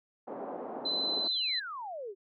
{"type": "band-pass noise", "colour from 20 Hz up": "white", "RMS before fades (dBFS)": -40, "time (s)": [0.27, 1.28], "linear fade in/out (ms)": 10, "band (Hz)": [230, 800], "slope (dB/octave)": 24}
{"type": "tone", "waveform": "sine", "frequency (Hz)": 4039, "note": "B7", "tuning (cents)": 38, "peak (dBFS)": -29, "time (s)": [0.85, 1.6], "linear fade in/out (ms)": 10}
{"type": "exponential sweep", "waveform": "sine", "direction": "down", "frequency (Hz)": [4699, 370], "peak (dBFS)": -37, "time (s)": [1.24, 2.15], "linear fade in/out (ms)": 50}
{"effects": []}